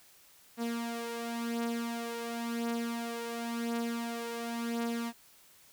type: beating tone pair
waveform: sawtooth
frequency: 233.1 / 234.04 Hz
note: A#3 / A#3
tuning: 0 / +7 cents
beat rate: 0.94 Hz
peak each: -31 / -35 dBFS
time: 0.57-5.13 s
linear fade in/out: 50 ms
effects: white hiss -60 dBFS RMS until 5.72 s